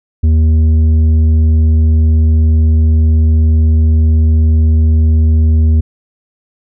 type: tone with tanh clipping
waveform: triangle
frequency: 79 Hz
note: D#2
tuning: 27 cents sharp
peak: -7 dBFS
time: 0.23-5.81 s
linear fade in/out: 10 ms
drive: 11 dB
effects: none